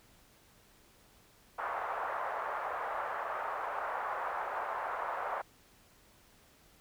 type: band-pass noise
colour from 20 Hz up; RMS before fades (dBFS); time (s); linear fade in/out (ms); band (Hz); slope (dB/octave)
white; -37; 1.58-5.42; 10; 590 to 1300; 24
effects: pink hiss -63 dBFS RMS until 6.8 s